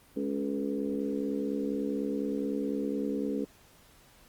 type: harmonic tone with a mistuned harmonic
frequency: 69.9 Hz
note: C#2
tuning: 15 cents sharp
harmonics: 3 / 4 / 5 / 6 / 7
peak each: -35 / -32 / -43 / -36 / -38 dBFS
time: 0.16-3.45 s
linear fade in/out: 10 ms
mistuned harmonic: 6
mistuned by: +24 cents
effects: pink hiss -59 dBFS RMS until 4.28 s + Opus 24 kbps